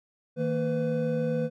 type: tone cluster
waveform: triangle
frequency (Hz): 158.1 / 230.5 / 502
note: D#3 / A#3 / B4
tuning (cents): +28 / -19 / +28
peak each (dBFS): -28 / -29 / -26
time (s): 0.36-1.5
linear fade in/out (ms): 50
effects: none